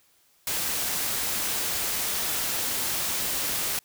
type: noise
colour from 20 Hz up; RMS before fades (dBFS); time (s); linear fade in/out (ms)
white; -28; 0.47-3.79; 2
effects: white hiss -63 dBFS RMS until 3.84 s